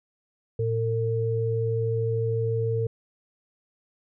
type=tone pair together; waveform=sine; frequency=113.3 / 453.2 Hz; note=A#2 / A#4; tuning=-49 / -49 cents; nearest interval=2 octaves; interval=2400 cents; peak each=-25 / -26 dBFS; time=0.59-2.87 s; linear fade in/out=5 ms; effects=none